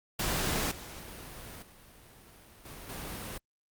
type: noise with level steps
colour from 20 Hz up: pink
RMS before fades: -31 / -45 / -55 / -46 / -40 dBFS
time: 0.19-3.38 s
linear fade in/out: 5 ms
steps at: 0.71 / 1.62 / 2.65 / 2.89 s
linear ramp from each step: 5 ms
effects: Opus 48 kbps